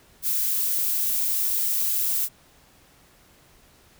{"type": "noise", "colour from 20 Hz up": "violet", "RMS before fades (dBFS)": -24, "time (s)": [0.22, 2.29], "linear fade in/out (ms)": 50, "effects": ["pink hiss -56 dBFS RMS until 3.99 s"]}